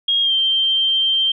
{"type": "tone with pitch glide", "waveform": "sine", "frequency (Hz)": [3263, 3146], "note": ["G#7", "G7"], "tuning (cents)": [-31, 6], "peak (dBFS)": -14, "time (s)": [0.08, 1.32], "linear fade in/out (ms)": 5, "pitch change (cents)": -63, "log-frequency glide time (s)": [0.22, 0.33], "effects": []}